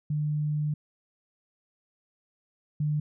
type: tone pair in turn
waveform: sine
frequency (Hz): 150 / 150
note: D3 / D3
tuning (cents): +37 / +37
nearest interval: unison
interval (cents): 0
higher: neither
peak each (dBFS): -25 / -24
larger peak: second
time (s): 0.1-0.74 / 2.8-3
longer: first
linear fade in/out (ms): 5
effects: none